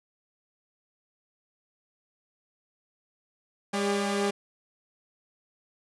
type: tone cluster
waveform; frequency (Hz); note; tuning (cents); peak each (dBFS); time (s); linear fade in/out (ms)
sawtooth; 202.6 / 402.3 / 573; G#3 / G4 / D5; -43 / +45 / -43; -25 / -25 / -31; 3.73-4.31; 10
effects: resampled to 24000 Hz